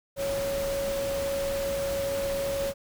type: tone in noise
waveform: sine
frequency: 554.4 Hz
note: C#5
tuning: in tune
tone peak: -27 dBFS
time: 0.16-2.74 s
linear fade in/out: 50 ms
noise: pink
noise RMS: -36 dBFS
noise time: 0.16-2.74 s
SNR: +6 dB
effects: none